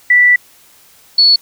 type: tone pair in turn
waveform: sine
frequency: 1967 / 4413 Hz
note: B6 / C#8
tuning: -7 / -9 cents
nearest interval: octave + major second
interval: 1398 cents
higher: second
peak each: -5 dBFS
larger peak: neither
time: 0.1-0.36 / 1.18-1.36 s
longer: first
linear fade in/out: 5 ms
effects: white hiss -46 dBFS RMS until 1.41 s